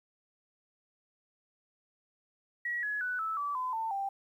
sine tone with pitch steps, 1918 / 1689.1 / 1487.5 / 1310 / 1153.7 / 1016 / 894.8 / 788 Hz, A#6 / G#6 / F#6 / E6 / D6 / B5 / A5 / G5, +49 / +29 / +9 / -11 / -31 / +49 / +29 / +9 cents, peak -31 dBFS, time 2.65-4.09 s, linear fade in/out 5 ms, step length 180 ms, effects 11-bit

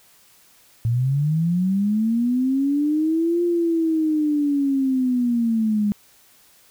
sine linear two-way sweep, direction up then down, 112.2 to 349.2 to 203.6 Hz, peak -17 dBFS, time 0.85-5.92 s, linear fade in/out 0 ms, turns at 3.43 s, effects white hiss -54 dBFS RMS until 6.7 s

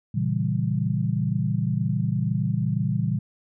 sine chord, A# diminished seventh, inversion none, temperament equal, 116.54 / 138.59 / 164.81 / 196 Hz, A#2 / C#3 / E3 / G3, 0 / 0 / 0 / 0 cents, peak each -26 / -27 / -27 / -28 dBFS, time 0.14-3.19 s, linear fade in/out 10 ms, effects none

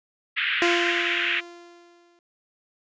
pink band-pass noise, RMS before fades -25 dBFS, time 0.36-1.41 s, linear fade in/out 20 ms, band 1500 to 3200 Hz, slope 48 dB/octave
sawtooth tone with exponential decay, 345.9 Hz, F4, 17 cents flat, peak -15 dBFS, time 0.62-2.19 s, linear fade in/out 1 ms, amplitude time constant 340 ms
effects resampled to 16000 Hz

